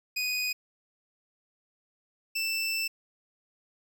25% pulse tone pair in turn, 2489 / 2662 Hz, D#7 / E7, 0 / +16 cents, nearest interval minor second, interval 116 cents, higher second, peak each -24 dBFS, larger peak neither, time 0.16-0.53 / 2.35-2.88 s, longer second, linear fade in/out 10 ms, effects none

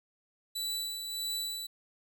sawtooth tone with tremolo, 3959 Hz, B7, 3 cents sharp, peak -29 dBFS, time 0.55-1.67 s, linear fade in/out 10 ms, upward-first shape sine, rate 1.6 Hz, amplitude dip 45%, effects none

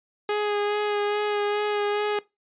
sawtooth tone with vibrato, 414.8 Hz, G#4, 2 cents flat, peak -19 dBFS, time 0.29-2.19 s, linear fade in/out 2 ms, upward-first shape sine, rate 2.4 Hz, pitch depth 16 cents each way, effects noise-tail reverb RT60 0.2 s tail -20 dB re dry + resampled to 8000 Hz

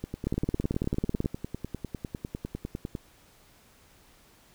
two click trains, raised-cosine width 3 ms, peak -20 / -14 dBFS, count 30 / 19, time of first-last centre 0.04-2.952 / 0.27-1.259 s, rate 9.96 / 18.2 Hz, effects pink hiss -59 dBFS RMS until 4.54 s

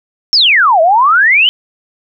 sine exponential two-way sweep, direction down then up, 5588 to 622.3 to 3120 Hz, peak -5 dBFS, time 0.33-1.49 s, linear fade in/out 0 ms, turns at 0.81 s, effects none

